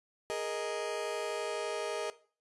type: chord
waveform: 35% pulse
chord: Ab suspended second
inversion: none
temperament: just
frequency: 415.3 / 467.2 / 623 Hz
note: Ab4 / Bb4 / Eb5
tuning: 0 / +4 / +2 cents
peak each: -37 / -36 / -36 dBFS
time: 0.3-2.1 s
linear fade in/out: 0 ms
effects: noise-tail reverb RT60 0.4 s tail -17 dB re dry + resampled to 24000 Hz